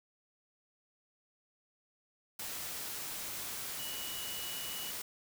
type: tone in noise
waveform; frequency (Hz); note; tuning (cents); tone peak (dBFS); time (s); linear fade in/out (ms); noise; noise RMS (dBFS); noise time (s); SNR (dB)
sine; 2934; F#7; -15; -44; 3.79-4.91; 5; white; -41; 2.39-5.02; -6
effects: none